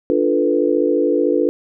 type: chord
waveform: sine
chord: B half-diminished seventh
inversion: first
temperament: equal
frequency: 293.7 / 349.2 / 440 / 493.9 Hz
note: D4 / F4 / A4 / B4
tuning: 0 / 0 / 0 / 0 cents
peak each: -19 dBFS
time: 0.1-1.49 s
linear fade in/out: 0 ms
effects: none